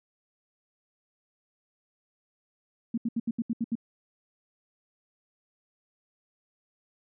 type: tone bursts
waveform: sine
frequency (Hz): 230.8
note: A#3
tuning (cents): -17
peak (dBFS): -25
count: 8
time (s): 2.94-3.754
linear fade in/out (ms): 5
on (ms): 37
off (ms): 74
effects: none